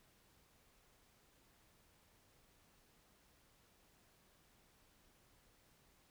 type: silence
effects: pink hiss -71 dBFS RMS until 6.1 s